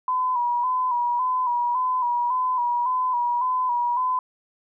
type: tone with vibrato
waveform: sine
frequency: 987.8 Hz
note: B5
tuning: in tune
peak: -20 dBFS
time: 0.08-4.19 s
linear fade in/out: 2 ms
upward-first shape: square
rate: 1.8 Hz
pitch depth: 45 cents each way
effects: none